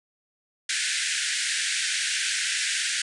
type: band-pass noise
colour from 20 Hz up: pink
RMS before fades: -27 dBFS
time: 0.69-3.02 s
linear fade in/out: 5 ms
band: 1500 to 9700 Hz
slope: 96 dB/octave
effects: none